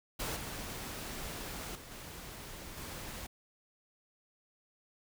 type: noise with level steps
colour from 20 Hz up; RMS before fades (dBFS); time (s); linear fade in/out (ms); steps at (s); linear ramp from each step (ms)
pink; -37 / -42 / -50 / -47 / -44; 0.19-3.27; 10; 0.36 / 1.75 / 1.91 / 2.77; 5
effects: none